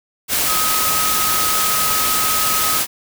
sine tone in noise, 1267 Hz, D#6, 31 cents sharp, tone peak -21 dBFS, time 0.45-2.81 s, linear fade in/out 50 ms, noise white, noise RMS -18 dBFS, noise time 0.28-2.87 s, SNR -6 dB, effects none

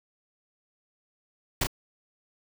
pink noise with echo, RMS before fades -25 dBFS, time 1.61-1.64 s, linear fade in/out 5 ms, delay 31 ms, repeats 1, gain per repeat -4 dB, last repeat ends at 1.671 s, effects none

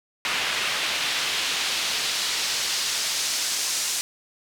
pink noise with band-pass filter sweep, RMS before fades -26 dBFS, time 0.25-4.01 s, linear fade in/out 0 ms, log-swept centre 2600 to 6500 Hz, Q 1.1, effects none

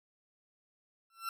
40% pulse tone with exponential growth, 1349 Hz, E6, 40 cents sharp, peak -31 dBFS, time 1.1-1.29 s, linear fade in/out 2 ms, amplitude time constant 40 ms, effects none

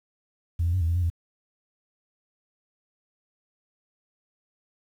sine tone with pitch steps, 84.4 / 85.7 / 92.7 / 81.8 / 84.9 / 89.1 / 84.1 Hz, E2 / F2 / F#2 / E2 / F2 / F2 / E2, +41 / -32 / +4 / -13 / -48 / +35 / +35 cents, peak -20 dBFS, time 0.59-1.101 s, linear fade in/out 10 ms, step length 73 ms, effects tanh soft clip ceiling -17 dBFS + 9-bit

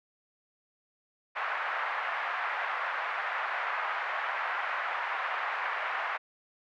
white band-pass noise, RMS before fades -33 dBFS, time 1.35-6.18 s, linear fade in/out 20 ms, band 720 to 1900 Hz, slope 24 dB/octave, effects none

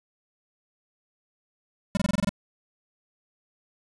square tone bursts, 200.1 Hz, G3, 36 cents sharp, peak -22 dBFS, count 8, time 1.95-2.292 s, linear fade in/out 0 ms, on 20 ms, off 26 ms, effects resampled to 24000 Hz + 8-bit

